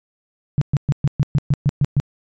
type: tone bursts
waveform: sine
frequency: 142.6 Hz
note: C#3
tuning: 49 cents sharp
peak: -12 dBFS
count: 10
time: 0.58-2 s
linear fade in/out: 0 ms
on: 34 ms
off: 120 ms
effects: resampled to 16000 Hz

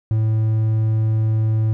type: tone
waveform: triangle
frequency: 109.9 Hz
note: A2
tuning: 2 cents flat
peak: -13 dBFS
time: 0.11-1.73 s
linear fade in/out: 0 ms
effects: none

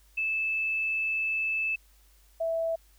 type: tone pair in turn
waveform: sine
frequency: 2624 / 657.7 Hz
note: E7 / E5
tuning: -9 / -4 cents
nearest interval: 2 octaves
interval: 2395 cents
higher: first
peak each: -26 / -26 dBFS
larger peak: neither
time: 0.17-1.76 / 2.4-2.76 s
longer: first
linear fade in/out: 10 ms
effects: added 50 Hz sine -58 dBFS peak until 2.98 s + white hiss -64 dBFS RMS until 2.98 s

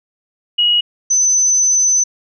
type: tone pair in turn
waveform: sine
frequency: 2900 / 6078 Hz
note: F#7 / F#8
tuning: -35 / +46 cents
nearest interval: octave + minor second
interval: 1281 cents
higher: second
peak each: -10 dBFS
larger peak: neither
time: 0.58-0.81 / 1.1-2.04 s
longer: second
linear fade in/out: 10 ms
effects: none

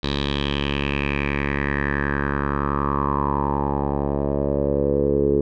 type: tone with low-pass filter sweep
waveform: 10% pulse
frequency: 70.7 Hz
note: C#2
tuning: 35 cents sharp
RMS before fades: -22 dBFS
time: 0.03-5.41 s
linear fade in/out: 5 ms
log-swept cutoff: 3900 to 410 Hz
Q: 5.5
effects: none

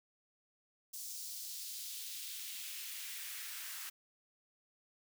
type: noise with high-pass filter sweep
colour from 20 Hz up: white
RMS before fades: -45 dBFS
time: 0.93-3.9 s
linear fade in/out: 10 ms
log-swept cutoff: 6000 to 1400 Hz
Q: 1.4
effects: none

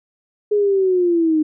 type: linear sweep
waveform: sine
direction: down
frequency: 420.9 to 304.4 Hz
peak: -13 dBFS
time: 0.51-1.43 s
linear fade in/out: 10 ms
effects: none

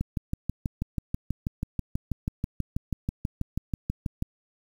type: click train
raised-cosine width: 5 ms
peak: -15 dBFS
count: 27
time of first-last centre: 0.01-4.224 s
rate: 6.17 Hz
effects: 8-bit

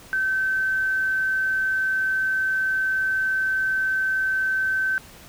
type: tone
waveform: sine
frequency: 1540 Hz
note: G6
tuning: 31 cents flat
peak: -20 dBFS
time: 0.13-4.98 s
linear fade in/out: 0 ms
effects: pink hiss -46 dBFS RMS until 5.28 s

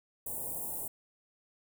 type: band-stop noise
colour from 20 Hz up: white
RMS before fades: -38 dBFS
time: 0.26-0.88 s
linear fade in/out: 5 ms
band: 900 to 8300 Hz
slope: 48 dB/octave
effects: none

